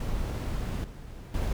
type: noise with level steps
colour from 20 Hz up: brown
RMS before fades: -31 / -42 / -29 dBFS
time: 0-1.53 s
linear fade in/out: 5 ms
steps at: 0.84 / 1.34 s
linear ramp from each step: 2 ms
effects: none